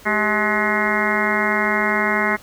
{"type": "harmonic tone with a mistuned harmonic", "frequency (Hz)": 212.3, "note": "G#3", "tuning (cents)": 38, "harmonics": [1, 2, 3, 4, 5, 6, 7, 8, 9, 10], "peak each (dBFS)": [-25, -26, -27, -27, -26, -28, -26, -28, -23, -24], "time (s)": [0.05, 2.37], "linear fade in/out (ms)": 20, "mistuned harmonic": 2, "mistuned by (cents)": -110, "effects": ["pink hiss -45 dBFS RMS until 2.42 s"]}